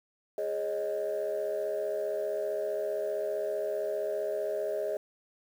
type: chord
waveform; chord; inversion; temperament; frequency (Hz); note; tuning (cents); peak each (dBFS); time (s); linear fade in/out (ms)
sine; Ab suspended fourth; none; equal with one note detuned; 415.3 / 547 / 622.3; Ab4 / Db5 / Eb5; 0 / -23 / 0; -33 / -35 / -31; 0.38-4.97; 2
effects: tanh soft clip ceiling -24 dBFS + 9-bit